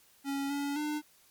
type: tone with pitch steps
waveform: square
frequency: 277.5 / 283.7 / 299.6 Hz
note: C#4 / C#4 / D4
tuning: +2 / +40 / +35 cents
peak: -32 dBFS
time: 0.24-1.02 s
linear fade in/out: 50 ms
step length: 260 ms
effects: white hiss -63 dBFS RMS until 1.3 s + MP3 96 kbps